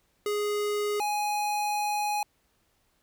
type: tone pair in turn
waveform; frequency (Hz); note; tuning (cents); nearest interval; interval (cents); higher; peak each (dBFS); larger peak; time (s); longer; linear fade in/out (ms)
square; 415.3 / 832.5; G#4 / G#5; 0 / +4; octave; 1204; second; -27 / -27; neither; 0.26-1 / 1-2.23; second; 2
effects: pink hiss -70 dBFS RMS until 3.02 s